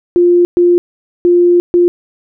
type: tone bursts at uneven times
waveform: sine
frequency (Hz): 350.7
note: F4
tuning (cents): +7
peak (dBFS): -5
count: 4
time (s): 0.16-0.45 / 0.57-0.78 / 1.25-1.6 / 1.74-1.88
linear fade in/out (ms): 0
effects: none